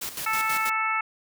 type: noise with tremolo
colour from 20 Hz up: white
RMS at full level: -32 dBFS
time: 0.01-0.7 s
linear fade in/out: 10 ms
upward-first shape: square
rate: 6.2 Hz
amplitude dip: 65%
type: harmonic tone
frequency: 440 Hz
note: A4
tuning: in tune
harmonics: 2 / 3 / 4 / 5 / 6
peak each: -31 / -26 / -35 / -28 / -34 dBFS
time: 0.26-1.01 s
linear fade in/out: 5 ms
effects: none